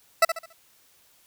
20% pulse tone with echo, 659.3 Hz, E5, in tune, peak -9 dBFS, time 0.22-0.25 s, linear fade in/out 5 ms, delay 70 ms, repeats 4, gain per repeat -9 dB, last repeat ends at 0.53 s, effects white hiss -60 dBFS RMS until 1.26 s

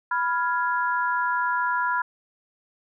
sine chord, F diminished, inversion second, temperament equal with one note detuned, 987.8 / 1396.9 / 1667.9 Hz, Cb6 / F6 / Ab6, 0 / 0 / +7 cents, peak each -24 / -26 / -30 dBFS, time 0.11-2.02 s, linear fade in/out 5 ms, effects none

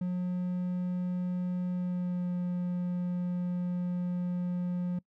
triangle tone with pitch glide, 180 to 178.04 Hz, F#3 to F3, -47 to +34 cents, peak -27 dBFS, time 0.01-4.99 s, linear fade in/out 5 ms, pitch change -19 cents, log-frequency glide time 1.72-2.31 s, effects noise-tail reverb RT60 0.1 s tail -24 dB re dry

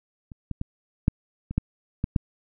clicks, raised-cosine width 5 ms, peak -28 / -18 / -17 / -6 / -20 / -9 / -12 / -7 dBFS, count 8, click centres 0.318 / 0.513 / 0.614 / 1.081 / 1.51 / 1.58 / 2.041 / 2.162 s, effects none

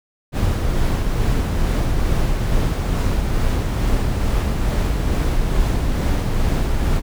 brown noise with tremolo, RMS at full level -17 dBFS, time 0.32-7.02 s, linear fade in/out 50 ms, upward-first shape sine, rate 2.3 Hz, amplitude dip 25%, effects none

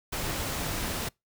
pink noise, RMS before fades -32 dBFS, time 0.12-1.09 s, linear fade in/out 10 ms, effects noise-tail reverb RT60 0.2 s tail -26 dB re dry

